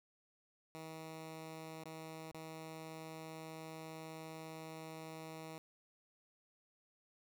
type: tone with dropouts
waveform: 10% pulse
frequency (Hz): 159.7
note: D#3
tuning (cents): +45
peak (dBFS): -39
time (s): 0.75-5.58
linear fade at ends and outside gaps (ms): 0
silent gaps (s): 1.837-1.856 / 2.315-2.346
effects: none